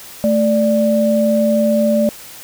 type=tone pair together; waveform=sine; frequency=220 / 587.3 Hz; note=A3 / D5; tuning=0 / 0 cents; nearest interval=octave + perfect fourth; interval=1700 cents; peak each=-14 dBFS; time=0.24-2.09 s; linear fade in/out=0 ms; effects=white hiss -36 dBFS RMS until 2.43 s